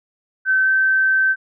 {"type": "tone with pitch glide", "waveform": "sine", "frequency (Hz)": [1536, 1546.7], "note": ["G6", "G6"], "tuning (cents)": [-36, -24], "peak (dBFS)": -13, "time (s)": [0.45, 1.36], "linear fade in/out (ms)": 50, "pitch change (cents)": 12, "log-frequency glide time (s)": [0.63, 0.68], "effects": []}